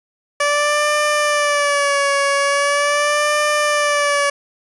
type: tone with vibrato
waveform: 15% pulse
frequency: 578 Hz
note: D5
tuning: 28 cents flat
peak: -8 dBFS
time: 0.4-4.3 s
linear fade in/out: 5 ms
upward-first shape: sine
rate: 0.41 Hz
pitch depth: 54 cents each way
effects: resampled to 24000 Hz + 8-bit